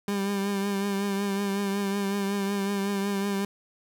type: tone with vibrato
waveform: 30% pulse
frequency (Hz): 199.1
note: G3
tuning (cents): +27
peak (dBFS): -23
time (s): 0.08-3.45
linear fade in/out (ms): 2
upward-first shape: triangle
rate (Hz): 5.4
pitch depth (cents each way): 40
effects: none